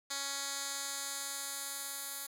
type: tone with band-pass filter sweep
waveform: 10% pulse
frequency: 278.1 Hz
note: C#4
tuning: 6 cents sharp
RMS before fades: -40 dBFS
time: 0.1-2.27 s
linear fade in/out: 10 ms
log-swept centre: 6100 to 12000 Hz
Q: 1.1
effects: none